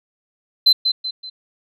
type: tone with echo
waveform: sine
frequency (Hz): 4067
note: C8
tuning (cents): -50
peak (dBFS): -6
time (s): 0.66-0.73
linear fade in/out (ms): 10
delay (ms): 190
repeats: 3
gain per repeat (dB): -8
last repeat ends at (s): 1.3
effects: tanh soft clip ceiling -6 dBFS